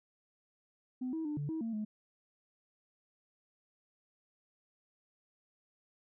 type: tone with pitch steps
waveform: sine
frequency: 254 / 321.7 / 298.5 / 145 / 320.3 / 227.1 / 213.2 Hz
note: B3 / E4 / D4 / D3 / E4 / A#3 / G#3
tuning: +49 / -42 / +28 / -22 / -50 / -45 / +46 cents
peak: -33 dBFS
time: 1.01-1.85 s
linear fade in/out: 10 ms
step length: 120 ms
effects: tanh soft clip ceiling -31 dBFS